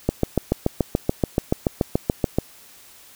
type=click train; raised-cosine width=2 ms; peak=-4 dBFS; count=17; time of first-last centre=0.09-2.386 s; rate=6.97 Hz; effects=white hiss -48 dBFS RMS until 3.15 s